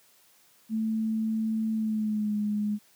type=tone with pitch glide; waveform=sine; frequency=220.6 to 208.9 Hz; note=A3 to G#3; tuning=+5 to +10 cents; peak=-25 dBFS; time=0.69-2.79 s; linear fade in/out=50 ms; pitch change=-95 cents; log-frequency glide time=1.73-2.36 s; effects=white hiss -61 dBFS RMS until 2.95 s + high-pass 100 Hz 12 dB/octave